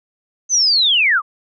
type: linear sweep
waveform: sine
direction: down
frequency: 6272 to 1100 Hz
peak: -11 dBFS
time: 0.49-1.22 s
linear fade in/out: 50 ms
effects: none